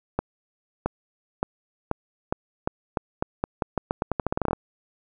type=accelerating click train; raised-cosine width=1 ms; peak=-9 dBFS; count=23; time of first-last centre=0.19-4.532 s; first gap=670 ms; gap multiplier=0.85; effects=none